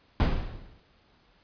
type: noise with exponential decay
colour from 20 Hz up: brown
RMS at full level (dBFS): -18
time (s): 0.2-0.8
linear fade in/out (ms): 0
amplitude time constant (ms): 130
effects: pink hiss -63 dBFS RMS until 1.43 s + resampled to 11025 Hz